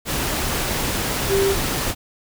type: tone in noise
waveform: sine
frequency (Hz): 392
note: G4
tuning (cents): 0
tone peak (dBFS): -16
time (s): 1.28-1.56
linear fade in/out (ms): 50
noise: pink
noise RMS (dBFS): -23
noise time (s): 0.05-1.95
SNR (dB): +4
effects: none